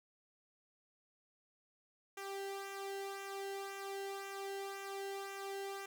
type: tone with flanger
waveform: sawtooth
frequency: 393.4 Hz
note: G4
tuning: 6 cents sharp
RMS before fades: -44 dBFS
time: 2.17-5.86 s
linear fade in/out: 5 ms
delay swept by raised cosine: 0.22 to 0.86 ms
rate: 1.9 Hz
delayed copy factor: -0.6
effects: none